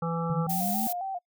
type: harmonic tone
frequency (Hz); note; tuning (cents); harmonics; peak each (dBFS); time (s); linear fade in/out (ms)
166.7; E3; +20; 1 / 3 / 5 / 7 / 8; -29 / -34 / -36 / -37 / -38; 0.02-0.47; 5
type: exponential sweep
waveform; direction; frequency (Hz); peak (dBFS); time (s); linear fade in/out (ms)
sine; up; 146.83 to 226.9; -29; 0.3-0.87; 0
type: tone with vibrato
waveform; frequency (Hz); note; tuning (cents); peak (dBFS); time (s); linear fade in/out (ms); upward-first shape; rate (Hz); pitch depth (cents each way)
sine; 740; F#5; 0; -30; 0.47-1.19; 20; square; 3.7; 76
type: noise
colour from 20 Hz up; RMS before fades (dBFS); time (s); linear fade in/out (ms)
violet; -32; 0.49-0.93; 10
effects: noise-tail reverb RT60 0.1 s tail -26 dB re dry